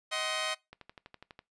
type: chord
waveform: 10% pulse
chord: C diminished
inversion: first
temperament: just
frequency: 627.9 / 753.5 / 1046.5 Hz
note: Eb5 / Gb5 / C6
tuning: +16 / +31 / 0 cents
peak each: -25 / -31 / -29 dBFS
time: 0.11-0.55 s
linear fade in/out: 20 ms
type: click train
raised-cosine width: 0.3 ms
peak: -31 dBFS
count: 9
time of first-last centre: 0.73-1.391 s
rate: 12.1 Hz
effects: noise-tail reverb RT60 0.2 s tail -21 dB re dry + resampled to 22050 Hz